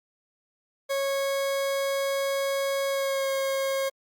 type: tone with pitch glide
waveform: 40% pulse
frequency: 550 to 541.2 Hz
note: C#5 to C#5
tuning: -14 to -42 cents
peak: -24 dBFS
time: 0.89-3.9 s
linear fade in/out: 20 ms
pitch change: -28 cents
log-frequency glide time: 2.89-3.3 s
effects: Opus 48 kbps

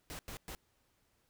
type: noise bursts at uneven times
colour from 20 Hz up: pink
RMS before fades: -45 dBFS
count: 3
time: 0.1-0.19 / 0.28-0.37 / 0.48-0.55 s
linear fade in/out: 0 ms
effects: pink hiss -75 dBFS RMS until 1.29 s

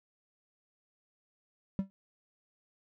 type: tone with exponential decay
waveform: triangle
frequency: 193.9 Hz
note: G3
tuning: 19 cents flat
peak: -22 dBFS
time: 1.79-1.9 s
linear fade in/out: 0 ms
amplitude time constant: 22 ms
effects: none

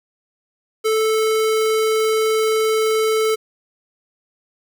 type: tone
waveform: square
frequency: 438.4 Hz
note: A4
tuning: 6 cents flat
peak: -16 dBFS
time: 0.84-3.36 s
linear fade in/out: 20 ms
effects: 8-bit

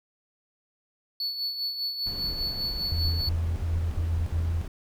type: tone with tremolo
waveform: triangle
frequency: 4435 Hz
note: C#8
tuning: in tune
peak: -25 dBFS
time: 1.2-3.29 s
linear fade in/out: 2 ms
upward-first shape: sine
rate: 5 Hz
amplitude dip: 55%
type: noise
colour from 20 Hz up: brown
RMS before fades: -36 dBFS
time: 2.06-4.68 s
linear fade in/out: 5 ms
type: tone bursts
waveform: sine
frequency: 83 Hz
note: E2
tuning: 12 cents sharp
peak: -24 dBFS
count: 5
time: 2.92-4.614 s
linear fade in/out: 0 ms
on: 290 ms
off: 61 ms
effects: none

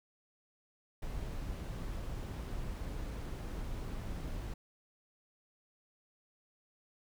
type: noise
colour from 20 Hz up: brown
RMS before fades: -40 dBFS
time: 1.02-4.54 s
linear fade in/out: 5 ms
effects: none

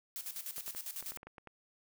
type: noise with tremolo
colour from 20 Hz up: blue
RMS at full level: -41 dBFS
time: 0.16-1.17 s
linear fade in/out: 0 ms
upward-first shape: square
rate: 10 Hz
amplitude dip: 70%
type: clicks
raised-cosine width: 0.5 ms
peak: -34 dBFS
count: 10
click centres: 0.581 / 0.679 / 0.749 / 1.026 / 1.12 / 1.173 / 1.231 / 1.27 / 1.382 / 1.473 s
effects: none

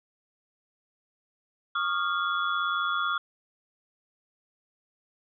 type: tone cluster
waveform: sine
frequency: 1121 / 1219 / 1395 / 3395 Hz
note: C#6 / D#6 / F6 / G#7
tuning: +19 / -36 / -2 / +37 cents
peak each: -34 / -30 / -28 / -35 dBFS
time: 1.75-3.18 s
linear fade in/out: 5 ms
effects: none

